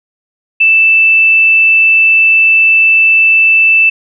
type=tone; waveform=sine; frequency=2646 Hz; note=E7; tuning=6 cents sharp; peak=-4 dBFS; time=0.6-3.9 s; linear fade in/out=10 ms; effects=none